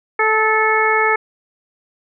harmonic tone with a mistuned harmonic, 437.2 Hz, A4, 11 cents flat, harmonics 1 / 2 / 3 / 4 / 5, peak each -19 / -19 / -19 / -19 / -19 dBFS, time 0.19-1.16 s, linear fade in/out 5 ms, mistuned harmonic 3, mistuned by -16 cents, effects none

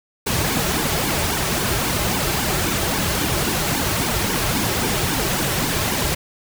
pink noise with flanger, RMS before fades -21 dBFS, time 0.26-6.15 s, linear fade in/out 10 ms, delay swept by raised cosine 1.5 to 4.2 ms, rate 3.7 Hz, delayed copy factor -0.7, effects none

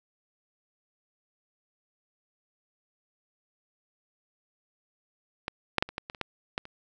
clicks, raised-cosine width 0.3 ms, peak -15 / -6 / -7 / -24 / -16 / -21 / -28 / -14 / -13 / -28 dBFS, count 10, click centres 5.481 / 5.783 / 5.825 / 5.89 / 5.981 / 6.099 / 6.148 / 6.213 / 6.579 / 6.654 s, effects none

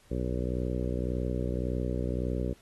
harmonic tone, 61.8 Hz, B1, 2 cents sharp, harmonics 1 / 2 / 3 / 4 / 5 / 6 / 7 / 8 / 9, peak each -32 / -35 / -37 / -38 / -39 / -40 / -40 / -41 / -42 dBFS, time 0.1-2.54 s, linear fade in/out 20 ms, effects pink hiss -61 dBFS RMS until 2.61 s + AAC 32 kbps

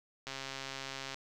click train, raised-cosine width 0.2 ms, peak -23 dBFS, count 119, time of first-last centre 0.27-1.144 s, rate 135 Hz, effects none

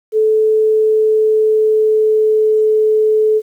sine tone with pitch glide, 434.9 to 432.1 Hz, A4 to A4, -20 to -31 cents, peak -9 dBFS, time 0.12-3.42 s, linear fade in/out 50 ms, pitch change -11 cents, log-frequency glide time 0.51-2.8 s, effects 8-bit

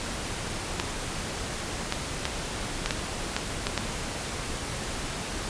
clicks, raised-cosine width 0.2 ms, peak -8 dBFS, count 8, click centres 0.799 / 1.924 / 2.254 / 2.86 / 2.908 / 3.365 / 3.669 / 3.777 s, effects pink hiss -33 dBFS RMS until 5.49 s + resampled to 22050 Hz

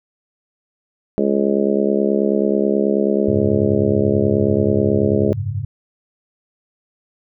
harmonic tone, 69.3 Hz, C#2, in tune, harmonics 3 / 4 / 5 / 6 / 7 / 8 / 9, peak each -19 / -26 / -21 / -19 / -27 / -24 / -25 dBFS, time 1.18-5.33 s, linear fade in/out 0 ms
sine chord, F# suspended second, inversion none, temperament equal, 92.5 / 103.83 / 138.59 Hz, F#2 / G#2 / C#3, 0 / 0 / 0 cents, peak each -27 / -22 / -27 dBFS, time 3.28-5.65 s, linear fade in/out 5 ms
effects none

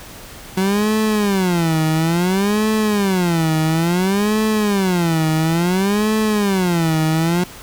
30% pulse tone with vibrato, 185 Hz, F#3, in tune, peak -12 dBFS, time 0.57-7.44 s, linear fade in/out 5 ms, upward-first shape sine, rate 0.58 Hz, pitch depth 280 cents each way, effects pink hiss -37 dBFS RMS until 7.62 s

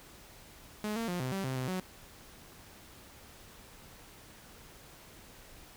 sawtooth tone with pitch steps, 211.5 / 228.8 / 177.4 / 128.7 / 193.8 / 131.1 / 128.5 / 185.2 Hz, G#3 / A#3 / F3 / C3 / G3 / C3 / C3 / F#3, +32 / -32 / +27 / -28 / -20 / +4 / -31 / +2 cents, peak -29 dBFS, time 0.84-1.8 s, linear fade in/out 0 ms, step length 120 ms, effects pink hiss -54 dBFS RMS until 5.76 s

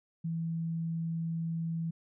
sine tone, 164.81 Hz, E3, in tune, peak -31 dBFS, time 0.24-1.91 s, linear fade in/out 10 ms, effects none

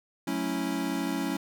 square chord, F# minor seventh, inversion none, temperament equal, 185 / 220 / 277.2 / 329.6 Hz, F#3 / A3 / C#4 / E4, 0 / 0 / 0 / 0 cents, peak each -36 / -37 / -32 / -35 dBFS, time 0.27-1.37 s, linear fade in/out 5 ms, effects none

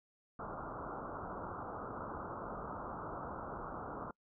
white low-pass noise, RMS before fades -44 dBFS, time 0.39-4.11 s, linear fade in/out 2 ms, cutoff 1400 Hz, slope 96 dB/octave, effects noise-tail reverb RT60 0.1 s tail -26 dB re dry

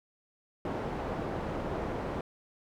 white low-pass noise, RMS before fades -35 dBFS, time 0.65-2.21 s, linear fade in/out 2 ms, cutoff 640 Hz, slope 12 dB/octave, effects none

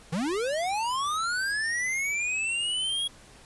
square linear sweep, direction up, 146.1 to 3331 Hz, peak -27 dBFS, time 0.12-3.08 s, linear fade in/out 10 ms, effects pink hiss -52 dBFS RMS until 3.45 s + resampled to 24000 Hz

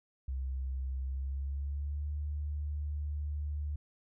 sine tone with pitch glide, 65.8 to 73.86 Hz, C2 to D2, +10 to +10 cents, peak -33 dBFS, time 0.28-3.76 s, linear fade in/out 5 ms, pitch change +200 cents, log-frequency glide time 1.03-2.08 s, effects none

